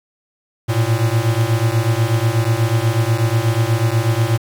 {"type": "beating tone pair", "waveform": "square", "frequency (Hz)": [110, 118.2], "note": ["A2", "A#2"], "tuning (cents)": [0, 24], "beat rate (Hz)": 8.2, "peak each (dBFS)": -18, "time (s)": [0.68, 4.38], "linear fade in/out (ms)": 20, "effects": ["7-bit"]}